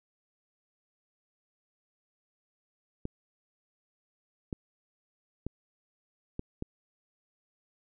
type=clicks; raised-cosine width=3 ms; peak=-21 dBFS; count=5; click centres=3.054 / 4.528 / 5.466 / 6.394 / 6.624 s; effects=none